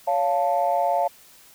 sine chord, Db augmented, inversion none, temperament equal with one note detuned, 562.1 / 698.5 / 880 Hz, Db5 / F5 / A5, +24 / 0 / 0 cents, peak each -24 / -21 / -24 dBFS, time 0.07-1.08 s, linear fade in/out 10 ms, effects tanh soft clip ceiling -11 dBFS + white hiss -51 dBFS RMS until 1.54 s

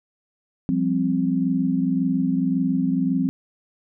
sine chord, F suspended second, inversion none, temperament just, 174.61 / 196.44 / 261.9 Hz, F3 / G3 / C4, 0 / +4 / +2 cents, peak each -24 / -25 / -21 dBFS, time 0.69-3.29 s, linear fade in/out 0 ms, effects none

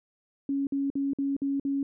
sine tone bursts, 277.2 Hz, C#4, in tune, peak -25 dBFS, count 6, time 0.49-1.83 s, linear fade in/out 2 ms, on 180 ms, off 52 ms, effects none

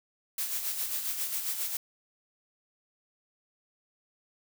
blue noise with tremolo, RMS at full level -31 dBFS, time 0.38-1.77 s, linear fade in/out 2 ms, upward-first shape sine, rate 7.4 Hz, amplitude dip 50%, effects none

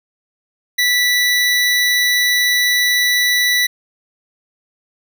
25% pulse tone, 1966 Hz, B6, 8 cents flat, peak -9 dBFS, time 0.78-3.67 s, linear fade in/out 10 ms, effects none

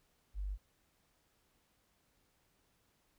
sine tone, 49 Hz, G1, in tune, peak -36 dBFS, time 0.34-0.58 s, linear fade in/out 50 ms, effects pink hiss -75 dBFS RMS until 3.18 s

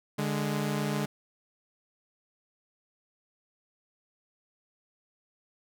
sawtooth tone pair together, 147.56 / 207.6 Hz, D3 / G#3, +9 / 0 cents, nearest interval tritone, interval 591 cents, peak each -27 dBFS, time 0.18-1.06 s, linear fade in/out 10 ms, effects none

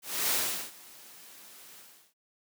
white noise with ADSR envelope, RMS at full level -27 dBFS, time 0.02-2.14 s, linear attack 280 ms, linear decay 410 ms, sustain -24 dB, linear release 360 ms, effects high-pass 150 Hz 12 dB/octave

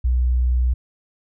sine tone, 61.9 Hz, B1, 5 cents sharp, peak -15 dBFS, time 0.04-0.74 s, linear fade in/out 10 ms, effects none

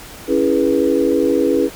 sine chord, C# minor seventh, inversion none, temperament equal with one note detuned, 277.2 / 329.6 / 415.3 / 488.2 Hz, C#4 / E4 / G#4 / B4, 0 / 0 / 0 / -20 cents, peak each -18 dBFS, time 0.27-1.7 s, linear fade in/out 50 ms, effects pink hiss -36 dBFS RMS until 1.75 s

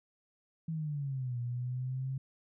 sine exponential two-way sweep, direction down then up, 164.5 to 120 to 134.3 Hz, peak -33 dBFS, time 0.68-2.18 s, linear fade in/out 5 ms, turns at 1.39 s, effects none

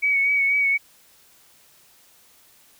sine tone with vibrato, 2244 Hz, C#7, 21 cents sharp, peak -17 dBFS, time 0.02-0.78 s, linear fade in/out 20 ms, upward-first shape sine, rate 4.1 Hz, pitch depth 30 cents each way, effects white hiss -55 dBFS RMS until 2.79 s

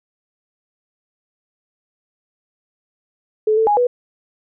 sine tone with pitch steps, 431.3 / 444 / 828 / 490.5 Hz, A4 / A4 / G#5 / B4, -35 / +16 / -5 / -12 cents, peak -12 dBFS, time 3.47-3.87 s, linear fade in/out 5 ms, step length 100 ms, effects none

